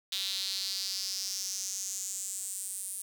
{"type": "tone with high-pass filter sweep", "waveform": "sawtooth", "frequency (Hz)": 192.8, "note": "G3", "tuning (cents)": -28, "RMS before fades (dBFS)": -36, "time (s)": [0.12, 3.02], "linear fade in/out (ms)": 5, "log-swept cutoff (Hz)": [3700, 9600], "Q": 4.7, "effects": []}